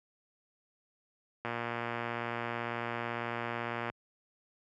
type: click train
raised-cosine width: 0.5 ms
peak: -20 dBFS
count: 290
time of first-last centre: 1.45-3.899 s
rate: 118 Hz
effects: high-pass 80 Hz 12 dB/octave